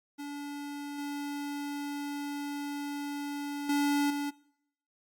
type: tone with level steps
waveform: square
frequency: 287.5 Hz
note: D4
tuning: 37 cents flat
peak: -38 / -35 / -26 / -32 dBFS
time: 0.18-4.31 s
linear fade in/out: 20 ms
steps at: 0.98 / 3.69 / 4.1 s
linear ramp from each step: 5 ms
effects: noise-tail reverb RT60 0.7 s tail -21 dB re dry + Opus 48 kbps